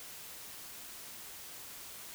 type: silence
effects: white hiss -48 dBFS RMS until 2.14 s